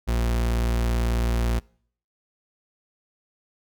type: tone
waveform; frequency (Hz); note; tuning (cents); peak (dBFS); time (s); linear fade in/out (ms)
40% pulse; 58.27; A#1; 0; -20; 0.07-1.6; 20
effects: noise-tail reverb RT60 0.6 s tail -26 dB re dry